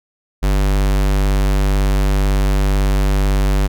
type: tone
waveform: square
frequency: 49 Hz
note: G1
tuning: in tune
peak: -13 dBFS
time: 0.42-3.68 s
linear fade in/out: 20 ms
effects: none